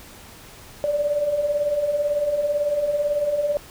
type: beating tone pair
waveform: sine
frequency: 569 / 587 Hz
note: C#5 / D5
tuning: +45 / -1 cents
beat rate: 18 Hz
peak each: -28 / -20 dBFS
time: 0.84-3.57 s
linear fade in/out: 0 ms
effects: pink hiss -44 dBFS RMS until 3.7 s